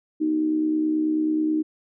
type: tone with amplitude modulation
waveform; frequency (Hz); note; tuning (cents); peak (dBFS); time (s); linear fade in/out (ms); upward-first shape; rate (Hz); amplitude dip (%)
sine; 310; D#4; -6; -17; 0.2-1.63; 20; sine; 69.3; 55
effects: none